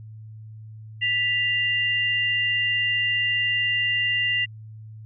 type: tone pair together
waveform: sine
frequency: 1969.4 / 2794 Hz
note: B6 / F7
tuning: -5 / 0 cents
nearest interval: tritone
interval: 605 cents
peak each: -23 dBFS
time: 1.01-4.46 s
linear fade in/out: 20 ms
effects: added 109 Hz sine -38 dBFS peak until 5.05 s